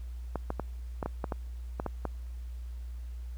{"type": "clicks", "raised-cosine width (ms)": 1, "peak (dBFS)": -18, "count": 10, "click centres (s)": [0.357, 0.504, 0.597, 1.028, 1.06, 1.242, 1.322, 1.799, 1.863, 2.053], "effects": ["added 60 Hz sine -37 dBFS peak until 3.37 s", "pink hiss -63 dBFS RMS until 3.37 s"]}